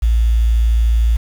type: tone with quantisation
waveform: sine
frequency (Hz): 56.7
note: A#1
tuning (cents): -47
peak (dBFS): -10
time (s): 0.02-1.17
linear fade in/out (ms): 10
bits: 6
effects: none